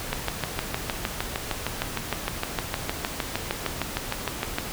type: click train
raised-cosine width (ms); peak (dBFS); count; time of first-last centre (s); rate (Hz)
0.3; -9; 30; 0.13-4.585; 6.51
effects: pink hiss -34 dBFS RMS until 4.72 s